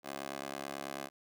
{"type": "tone with high-pass filter", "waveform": "15% pulse", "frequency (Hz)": 69.2, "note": "C#2", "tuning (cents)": -2, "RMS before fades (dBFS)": -42, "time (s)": [0.03, 1.1], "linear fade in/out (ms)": 50, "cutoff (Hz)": 450, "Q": 1.1, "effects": []}